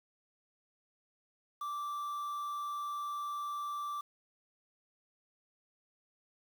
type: tone with quantisation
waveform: triangle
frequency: 1170 Hz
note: D6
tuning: 7 cents flat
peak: -34 dBFS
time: 1.61-4.01 s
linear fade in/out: 5 ms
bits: 9
effects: none